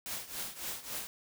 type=noise with tremolo; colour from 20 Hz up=white; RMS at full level=-37 dBFS; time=0.06-1.07 s; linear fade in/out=0 ms; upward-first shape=triangle; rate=3.6 Hz; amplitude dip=85%; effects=none